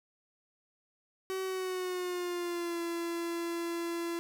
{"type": "tone with pitch glide", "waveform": "45% pulse", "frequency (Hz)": [378.7, 339.3], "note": ["F#4", "F4"], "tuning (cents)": [40, -50], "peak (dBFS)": -33, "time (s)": [1.3, 4.19], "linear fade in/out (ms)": 0, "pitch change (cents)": -190, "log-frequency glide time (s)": [1.43, 2.81], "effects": []}